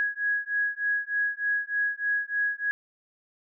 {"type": "beating tone pair", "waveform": "sine", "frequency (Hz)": [1661.2, 1664.5], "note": ["G#6", "G#6"], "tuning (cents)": [0, 3], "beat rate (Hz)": 3.3, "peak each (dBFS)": [-28, -28], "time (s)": [0, 2.71], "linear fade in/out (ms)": 0, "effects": []}